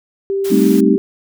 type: tone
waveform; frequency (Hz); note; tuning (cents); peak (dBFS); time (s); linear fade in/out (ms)
sine; 392; G4; 0; -15; 0.3-0.98; 0
type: noise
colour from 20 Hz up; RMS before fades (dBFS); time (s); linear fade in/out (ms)
white; -30; 0.44-0.81; 10
type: chord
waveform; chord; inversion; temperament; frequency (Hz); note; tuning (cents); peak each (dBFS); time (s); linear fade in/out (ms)
sine; A half-diminished seventh; third; equal; 196 / 220 / 261.6 / 311.1; G3 / A3 / C4 / Eb4; 0 / 0 / 0 / 0; -15; 0.5-0.97; 20
effects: none